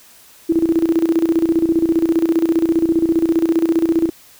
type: tone with tremolo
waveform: sine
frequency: 329.6 Hz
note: E4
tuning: in tune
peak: -10 dBFS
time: 0.49-4.1 s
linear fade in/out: 10 ms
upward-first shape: square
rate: 15 Hz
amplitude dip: 70%
effects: white hiss -46 dBFS RMS until 4.39 s